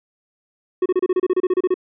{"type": "tone bursts", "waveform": "triangle", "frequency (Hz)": 367.4, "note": "F#4", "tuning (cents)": -12, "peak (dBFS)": -12, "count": 14, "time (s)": [0.82, 1.742], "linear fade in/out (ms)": 5, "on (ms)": 38, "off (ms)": 30, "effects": ["resampled to 8000 Hz"]}